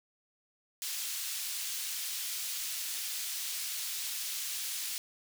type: high-pass noise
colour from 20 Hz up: pink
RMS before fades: -37 dBFS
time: 0.82-4.98 s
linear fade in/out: 0 ms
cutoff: 3600 Hz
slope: 12 dB/octave
effects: none